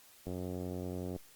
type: click train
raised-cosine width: 2 ms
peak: -27 dBFS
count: 82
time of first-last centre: 0.27-1.162 s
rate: 90.8 Hz
effects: white hiss -60 dBFS RMS until 1.35 s + Opus 48 kbps